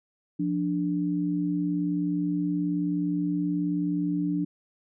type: tone pair together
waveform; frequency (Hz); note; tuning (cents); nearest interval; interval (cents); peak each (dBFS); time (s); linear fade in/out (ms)
sine; 174.78 / 293.7; F3 / D4; +2 / 0; major sixth; 898; -28 / -26; 0.39-4.45; 10
effects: none